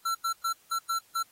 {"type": "tone bursts at uneven times", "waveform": "square", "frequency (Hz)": 1351, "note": "E6", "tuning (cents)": 42, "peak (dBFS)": -27, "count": 6, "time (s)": [[0.05, 0.15], [0.24, 0.33], [0.44, 0.53], [0.71, 0.79], [0.89, 0.99], [1.15, 1.23]], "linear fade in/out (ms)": 10, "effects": ["white hiss -62 dBFS RMS until 1.31 s", "AAC 48 kbps"]}